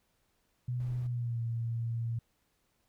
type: tone with pitch glide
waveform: sine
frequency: 123.47 to 115.87 Hz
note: B2 to A#2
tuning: 0 to -10 cents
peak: -31 dBFS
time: 0.68-2.19 s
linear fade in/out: 5 ms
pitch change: -110 cents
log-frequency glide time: 1.03-1.41 s
type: noise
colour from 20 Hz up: brown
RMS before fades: -50 dBFS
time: 0.8-1.07 s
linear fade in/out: 2 ms
effects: pink hiss -75 dBFS RMS until 2.88 s